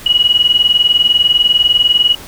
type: tone pair together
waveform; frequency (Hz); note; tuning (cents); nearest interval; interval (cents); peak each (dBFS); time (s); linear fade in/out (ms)
sine; 2903 / 2923; F#7 / F#7; -34 / -22; unison; 12; -11; 0.06-2.15; 5
effects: pink hiss -33 dBFS RMS until 2.27 s